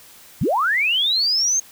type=linear sweep; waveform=sine; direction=up; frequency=87.31 to 6470 Hz; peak=-16 dBFS; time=0.41-1.6 s; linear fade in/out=5 ms; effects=white hiss -46 dBFS RMS until 1.71 s